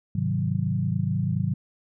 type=chord; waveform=sine; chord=Ab dominant seventh; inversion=none; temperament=equal; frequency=103.83 / 130.81 / 155.56 / 185 Hz; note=Ab2 / C3 / Eb3 / Gb3; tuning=0 / 0 / 0 / 0 cents; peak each=-28 dBFS; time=0.15-1.54 s; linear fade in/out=5 ms; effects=none